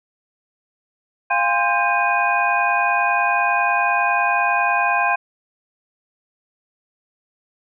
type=tone cluster; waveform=sine; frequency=699 / 809 / 1041 / 1589 / 2479 Hz; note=F5 / G#5 / C6 / G6 / D#7; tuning=+1 / -46 / -9 / +23 / -7 cents; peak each=-22 dBFS; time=1.3-5.16 s; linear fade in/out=10 ms; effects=none